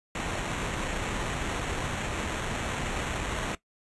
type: noise with sample-and-hold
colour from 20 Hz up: pink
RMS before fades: -32 dBFS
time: 0.15-3.55 s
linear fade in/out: 2 ms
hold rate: 4900 Hz
effects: noise-tail reverb RT60 0.1 s tail -17 dB re dry + resampled to 24000 Hz